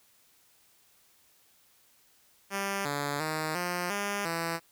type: tone with pitch steps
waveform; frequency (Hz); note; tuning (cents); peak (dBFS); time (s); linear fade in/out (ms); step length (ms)
5% pulse; 197.6 / 143.7 / 156.3 / 177.2 / 202.5 / 166.5; G3 / D3 / D#3 / F3 / G#3 / E3; +14 / -37 / +8 / +25 / -43 / +18; -19; 2.5-4.6; 50; 350
effects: white hiss -64 dBFS RMS until 4.71 s